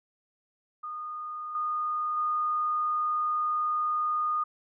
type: tone with level steps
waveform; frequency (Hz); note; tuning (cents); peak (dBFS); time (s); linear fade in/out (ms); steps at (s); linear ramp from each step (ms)
sine; 1227; D#6; -25; -34 / -27 / -25; 0.83-4.44; 10; 1.55 / 2.17; 2
effects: none

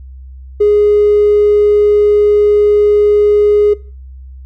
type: tone with tanh clipping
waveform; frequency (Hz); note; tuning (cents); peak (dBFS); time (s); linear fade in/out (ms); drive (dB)
triangle; 415.3; G#4; 0; -5; 0.6-3.74; 10; 1
effects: noise-tail reverb RT60 0.4 s tail -21 dB re dry + added 65 Hz sine -29 dBFS peak until 4.45 s

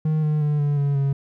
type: tone with pitch steps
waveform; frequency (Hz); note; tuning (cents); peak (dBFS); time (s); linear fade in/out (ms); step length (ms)
triangle; 155.56 / 152.01 / 148.54 / 145.14 / 141.83 / 138.59; D#3 / D#3 / D3 / D3 / C#3 / C#3; 0 / -40 / +20 / -20 / +40 / 0; -16; 0.05-1.13; 5; 180
effects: none

